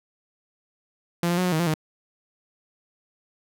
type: tone with pitch steps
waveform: sawtooth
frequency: 172 / 174.2 / 182.4 / 180 / 157.7 / 173.1 / 155.9 Hz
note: F3 / F3 / F#3 / F#3 / D#3 / F3 / D#3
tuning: -26 / -4 / -24 / -47 / +24 / -15 / +4 cents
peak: -17 dBFS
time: 1.23-1.741 s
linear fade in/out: 2 ms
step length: 73 ms
effects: none